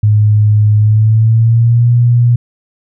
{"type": "tone with pitch glide", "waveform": "sine", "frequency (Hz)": [105.8, 120.14], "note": ["G#2", "B2"], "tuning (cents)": [33, -47], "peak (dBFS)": -5, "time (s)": [0.03, 2.36], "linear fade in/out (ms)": 5, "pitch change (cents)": 220, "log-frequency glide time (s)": [0.77, 1.91], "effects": []}